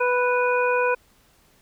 harmonic tone, 493.9 Hz, B4, in tune, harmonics 1 / 2 / 3 / 5, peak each -21 / -24 / -26 / -28 dBFS, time 0-0.95 s, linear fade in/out 10 ms, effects pink hiss -59 dBFS RMS until 1.61 s

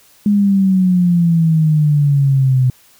sine exponential sweep, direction down, 207.7 to 126.3 Hz, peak -9 dBFS, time 0.26-2.7 s, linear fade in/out 2 ms, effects white hiss -49 dBFS RMS until 2.99 s

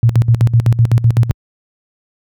sine tone with tremolo, 116.54 Hz, A#2, in tune, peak -5 dBFS, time 0.03-1.31 s, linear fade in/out 0 ms, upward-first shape square, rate 7.9 Hz, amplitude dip 80%, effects high-pass 60 Hz 12 dB/octave

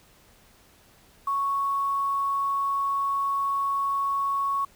sine tone with quantisation, 1108.7 Hz, C#6, in tune, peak -23 dBFS, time 1.27-4.65 s, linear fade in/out 5 ms, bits 8, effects pink hiss -57 dBFS RMS until 4.75 s

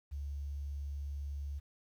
sine tone with quantisation, 71 Hz, C#2, 42 cents sharp, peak -37 dBFS, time 0.11-1.6 s, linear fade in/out 20 ms, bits 11, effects none

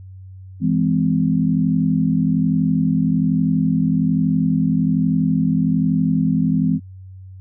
sine chord, E augmented, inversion none, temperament just, 164.81 / 206 / 257.5 Hz, E3 / G#3 / B#3, 0 / -14 / -28 cents, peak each -18 / -20 / -19 dBFS, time 0.6-6.8 s, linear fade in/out 50 ms, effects added 94 Hz sine -35 dBFS peak until 7.4 s

